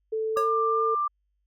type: tone with pitch glide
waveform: sine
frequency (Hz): 440 to 447.4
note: A4 to A4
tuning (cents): 0 to +29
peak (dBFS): -25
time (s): 0.12-0.95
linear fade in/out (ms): 10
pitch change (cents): +29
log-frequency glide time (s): 0.33-0.4
type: tone with vibrato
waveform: sine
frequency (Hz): 1190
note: D6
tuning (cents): +22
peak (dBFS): -23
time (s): 0.36-1.08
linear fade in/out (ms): 10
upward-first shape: sine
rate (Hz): 2.6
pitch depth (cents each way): 10
type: tone with exponential decay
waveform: square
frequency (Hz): 551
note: C#5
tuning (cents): -11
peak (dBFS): -27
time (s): 0.37-0.55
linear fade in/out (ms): 0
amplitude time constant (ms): 37
effects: added 50 Hz sine -70 dBFS peak until 1.46 s